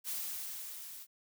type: noise with level ramp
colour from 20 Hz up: blue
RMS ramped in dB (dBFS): -37 to -49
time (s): 0.04-1.07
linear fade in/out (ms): 50
effects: none